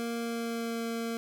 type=tone with pitch glide; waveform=25% pulse; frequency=233.1 to 230 Hz; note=A#3 to A#3; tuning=0 to -23 cents; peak=-28 dBFS; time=0-1.17 s; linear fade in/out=0 ms; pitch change=-23 cents; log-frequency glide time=0.15-0.84 s; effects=none